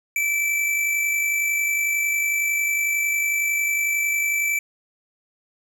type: tone with amplitude modulation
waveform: square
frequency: 2322 Hz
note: D7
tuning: 20 cents flat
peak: -19 dBFS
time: 0.16-4.59 s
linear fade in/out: 2 ms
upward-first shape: sine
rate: 51 Hz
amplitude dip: 35%
effects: none